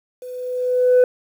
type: tone with level ramp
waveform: sine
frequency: 500 Hz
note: B4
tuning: 21 cents sharp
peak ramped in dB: -31 to -6 dBFS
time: 0.22-1.04 s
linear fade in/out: 2 ms
effects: tanh soft clip ceiling -8 dBFS + 8-bit